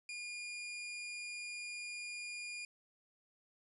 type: tone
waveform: sawtooth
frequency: 2425 Hz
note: D#7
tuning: 45 cents flat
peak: -39 dBFS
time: 0.09-2.65 s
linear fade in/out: 2 ms
effects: resampled to 24000 Hz